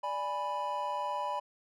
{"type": "chord", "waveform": "triangle", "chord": "G# diminished", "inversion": "second", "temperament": "equal", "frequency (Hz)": [587.3, 830.6, 987.8], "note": ["D5", "G#5", "B5"], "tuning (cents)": [0, 0, 0], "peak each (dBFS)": [-37, -36, -32], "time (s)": [0.03, 1.4], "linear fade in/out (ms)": 10, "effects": []}